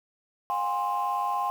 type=tone cluster; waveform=sine; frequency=716 / 813 / 1051 Hz; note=F5 / G#5 / C6; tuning=+43 / -37 / +7 cents; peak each=-32 / -28 / -27 dBFS; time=0.5-1.5 s; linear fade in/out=0 ms; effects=tanh soft clip ceiling -19 dBFS + 8-bit